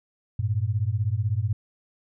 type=beating tone pair; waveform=sine; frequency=97.9 / 113.9 Hz; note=G2 / A#2; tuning=-2 / -40 cents; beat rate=16 Hz; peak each=-25 dBFS; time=0.39-1.53 s; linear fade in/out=5 ms; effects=none